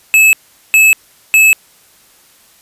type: tone bursts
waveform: square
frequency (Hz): 2600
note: E7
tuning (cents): -24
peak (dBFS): -5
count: 3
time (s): 0.14-1.53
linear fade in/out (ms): 0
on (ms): 190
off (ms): 410
effects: white hiss -47 dBFS RMS until 2.61 s + resampled to 32000 Hz